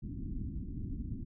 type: low-pass noise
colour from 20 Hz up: pink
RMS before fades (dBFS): -39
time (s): 0.02-1.25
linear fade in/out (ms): 20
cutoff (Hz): 300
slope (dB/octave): 48
effects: none